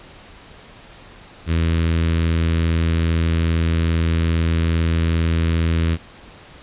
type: tone with notch filter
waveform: sawtooth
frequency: 82.41 Hz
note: E2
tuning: in tune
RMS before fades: -18 dBFS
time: 1.46-5.98 s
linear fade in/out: 50 ms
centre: 770 Hz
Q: 0.66
effects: pink hiss -43 dBFS RMS until 6.62 s + resampled to 8000 Hz